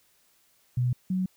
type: tone pair in turn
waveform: sine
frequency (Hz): 124 / 185.79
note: B2 / F#3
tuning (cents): +7 / +7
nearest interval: perfect fifth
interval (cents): 700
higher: second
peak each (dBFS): -22 / -24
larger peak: first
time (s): 0.77-0.93 / 1.1-1.26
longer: neither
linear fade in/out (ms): 5
effects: white hiss -65 dBFS RMS until 1.36 s